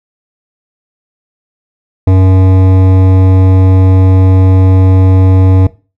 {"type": "tone with hard clipping", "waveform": "triangle", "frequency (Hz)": 94, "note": "F#2", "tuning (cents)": 28, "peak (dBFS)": -5, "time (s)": [2.07, 5.67], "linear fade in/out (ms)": 5, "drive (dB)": 18, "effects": ["noise-tail reverb RT60 0.3 s tail -18 dB re dry"]}